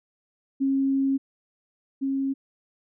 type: tone pair in turn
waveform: sine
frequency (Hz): 271.2 / 271.2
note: C#4 / C#4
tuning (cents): -38 / -38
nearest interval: unison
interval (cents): 0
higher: neither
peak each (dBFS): -20 / -23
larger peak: first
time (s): 0.6-1.18 / 2.01-2.34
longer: first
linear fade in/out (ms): 20
effects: none